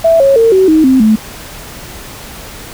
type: tone with pitch steps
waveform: sine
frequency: 659.3 / 548 / 455.5 / 378.7 / 314.8 / 261.6 / 217.5 Hz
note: E5 / C#5 / A#4 / F#4 / D#4 / C4 / A3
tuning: 0 / -20 / -40 / +40 / +20 / 0 / -20 cents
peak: -4 dBFS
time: 0.04-1.16 s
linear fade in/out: 10 ms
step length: 160 ms
effects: pink hiss -29 dBFS RMS until 2.73 s